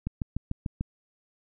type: click train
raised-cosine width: 5 ms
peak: -17 dBFS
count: 6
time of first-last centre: 0.07-0.81 s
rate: 6.76 Hz
effects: none